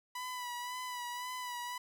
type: tone with vibrato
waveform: sawtooth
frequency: 987.8 Hz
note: B5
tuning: in tune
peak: -35 dBFS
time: 0.15-1.78 s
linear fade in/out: 5 ms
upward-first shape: sine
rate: 1.9 Hz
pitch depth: 36 cents each way
effects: none